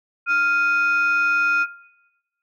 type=tone pair together; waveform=sine; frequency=1396.9 / 2489 Hz; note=F6 / D#7; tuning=0 / 0 cents; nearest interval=minor seventh; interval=1000 cents; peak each=-16 / -21 dBFS; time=0.26-1.67 s; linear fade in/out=50 ms; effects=noise-tail reverb RT60 1.0 s tail -18 dB re dry + tanh soft clip ceiling -12 dBFS